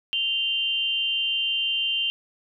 sine tone pair together, 2794 / 3120 Hz, F7 / G7, 0 / -9 cents, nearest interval major second, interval 191 cents, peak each -25 / -25 dBFS, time 0.13-2.1 s, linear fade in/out 0 ms, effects none

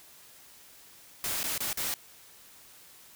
white noise with dropouts, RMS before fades -32 dBFS, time 1.24-1.94 s, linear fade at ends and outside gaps 1 ms, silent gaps 1.431-1.44 / 1.579-1.604 / 1.73-1.773 s, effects white hiss -54 dBFS RMS until 3.15 s

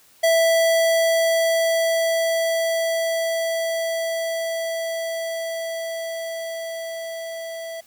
square tone with level ramp, 659.3 Hz, E5, in tune, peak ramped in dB -15 to -31 dBFS, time 0.23-7.81 s, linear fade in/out 10 ms, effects white hiss -54 dBFS RMS until 7.86 s

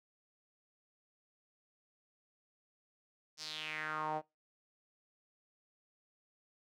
sawtooth tone with band-pass filter sweep, 154.8 Hz, D#3, 9 cents flat, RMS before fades -40 dBFS, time 3.37-4.22 s, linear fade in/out 50 ms, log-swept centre 5600 to 660 Hz, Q 4.2, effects noise-tail reverb RT60 0.2 s tail -21 dB re dry

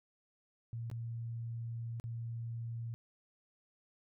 sine tone with dropouts, 116 Hz, A#2, 8 cents flat, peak -38 dBFS, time 0.73-2.94 s, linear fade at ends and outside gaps 0 ms, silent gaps 0.9-0.914 / 1.999-2.04 s, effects none

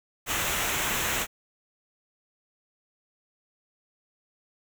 pink noise with comb filter, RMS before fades -28 dBFS, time 0.26-1.27 s, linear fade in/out 50 ms, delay 0.21 ms, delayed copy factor -0.6, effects none

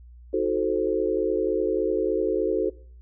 sine chord, D# diminished seventh, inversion none, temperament equal with one note detuned, 316.4 / 370 / 440 / 523.3 Hz, D#4 / F#4 / A4 / C5, +29 / 0 / 0 / 0 cents, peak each -29 / -25 / -25 / -29 dBFS, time 0.33-2.7 s, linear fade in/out 10 ms, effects noise-tail reverb RT60 0.5 s tail -21 dB re dry + added 60 Hz sine -44 dBFS peak until 3.01 s

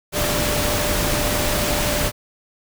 sine tone in noise, 593 Hz, D5, 17 cents sharp, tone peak -26 dBFS, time 0.12-2.12 s, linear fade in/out 50 ms, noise pink, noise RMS -21 dBFS, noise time 0.12-2.12 s, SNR -8 dB, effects none

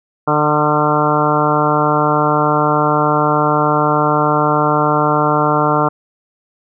harmonic tone with a mistuned harmonic, 150 Hz, D3, 37 cents sharp, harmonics 1 / 2 / 3 / 4 / 5 / 6 / 7 / 8 / 9, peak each -20 / -20 / -20 / -20 / -20 / -20 / -20 / -20 / -20 dBFS, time 0.27-5.89 s, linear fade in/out 10 ms, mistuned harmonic 9, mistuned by +17 cents, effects none

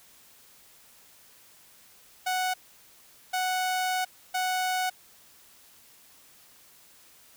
sawtooth tone bursts at uneven times, 740 Hz, F#5, in tune, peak -22 dBFS, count 3, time 2.26-2.54 / 3.33-4.05 / 4.34-4.9 s, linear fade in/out 10 ms, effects white hiss -56 dBFS RMS until 7.36 s

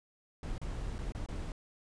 brown noise with dropouts, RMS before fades -38 dBFS, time 0.43-1.52 s, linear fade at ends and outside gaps 2 ms, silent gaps 0.581-0.615 / 0.984-0.988 / 1.122-1.148 / 1.262-1.286 s, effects resampled to 22050 Hz

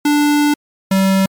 square tone pair in turn, 293.7 / 192.41 Hz, D4 / G3, 0 / -32 cents, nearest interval perfect fifth, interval 732 cents, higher first, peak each -11 dBFS, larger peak neither, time 0.05-0.54 / 0.91-1.26 s, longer first, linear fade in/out 5 ms, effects MP3 96 kbps

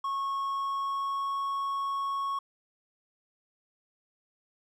triangle tone with pitch glide, 1097 to 1104 Hz, C#6 to C#6, -18 to -7 cents, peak -27 dBFS, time 0.04-2.39 s, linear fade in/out 5 ms, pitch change +11 cents, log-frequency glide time 0.38-1.36 s, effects none

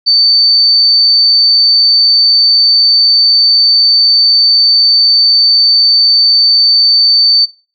sine tone, 4556 Hz, C#8, 47 cents sharp, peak -5 dBFS, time 0.06-7.46 s, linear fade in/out 20 ms, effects noise-tail reverb RT60 0.4 s tail -20 dB re dry

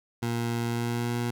20% pulse tone with pitch glide, 117.6 to 119.66 Hz, A#2 to A#2, +16 to +46 cents, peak -22 dBFS, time 0.22-1.31 s, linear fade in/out 10 ms, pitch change +30 cents, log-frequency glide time 0.65-1.16 s, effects none

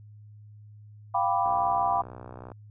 sine chord, G dominant seventh, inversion third, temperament equal, 698.5 / 784 / 987.8 / 1174.7 Hz, F5 / G5 / B5 / D6, 0 / 0 / 0 / 0 cents, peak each -28 / -27 / -27 / -31 dBFS, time 1.14-2.02 s, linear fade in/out 10 ms
click train, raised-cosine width 1 ms, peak -28 dBFS, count 67, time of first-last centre 1.46-2.518 s, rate 62.4 Hz
effects added 105 Hz sine -46 dBFS peak until 2.7 s

